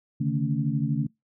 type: tone cluster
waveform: sine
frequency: 139.7 / 152.2 / 223 / 280.8 Hz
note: C#3 / D#3 / A3 / C#4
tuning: +14 / -38 / +23 / +22 cents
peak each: -27 / -27 / -29 / -32 dBFS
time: 0.2-1.07 s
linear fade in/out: 10 ms
effects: noise-tail reverb RT60 0.2 s tail -26 dB re dry